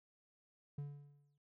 triangle tone with exponential decay, 143.8 Hz, D3, 36 cents flat, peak -37 dBFS, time 0.78-1.38 s, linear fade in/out 5 ms, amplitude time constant 130 ms, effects none

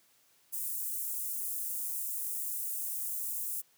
white high-pass noise, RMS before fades -36 dBFS, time 0.52-3.62 s, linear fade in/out 20 ms, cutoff 8500 Hz, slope 24 dB/octave, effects white hiss -67 dBFS RMS until 3.77 s + high-pass 80 Hz 12 dB/octave

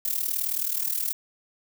violet noise with amplitude modulation, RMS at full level -24 dBFS, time 0.05-1.13 s, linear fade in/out 2 ms, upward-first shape sine, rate 38.9 Hz, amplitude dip 80%, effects none

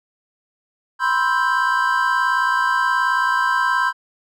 triangle chord, C major seventh, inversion third, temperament equal with one note detuned, 987.8 / 1046.5 / 1318.5 / 1572.5 Hz, B5 / C6 / E6 / G6, 0 / 0 / 0 / +5 cents, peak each -20 / -19 / -24 / -18 dBFS, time 0.99-3.93 s, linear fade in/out 50 ms, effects none

